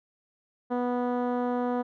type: tone with low-pass filter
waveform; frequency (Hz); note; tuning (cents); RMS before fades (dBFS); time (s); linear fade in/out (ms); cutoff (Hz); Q
10% pulse; 245.8; B3; -8; -28; 0.7-1.83; 20; 750; 0.6
effects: none